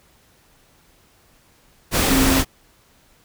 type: tone in noise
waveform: sine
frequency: 265.9 Hz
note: C4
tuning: 28 cents sharp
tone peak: -17 dBFS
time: 2.07-2.44 s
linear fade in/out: 50 ms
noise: pink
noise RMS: -18 dBFS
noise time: 1.91-2.45 s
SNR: -2 dB
effects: pink hiss -56 dBFS RMS until 3.24 s